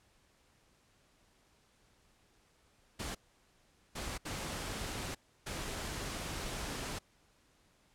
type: noise bursts at uneven times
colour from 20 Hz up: pink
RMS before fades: -40 dBFS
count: 4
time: 2.99-3.15 / 3.95-4.18 / 4.25-5.15 / 5.46-6.99 s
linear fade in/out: 10 ms
effects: pink hiss -69 dBFS RMS until 7.94 s + low-pass 10000 Hz 12 dB/octave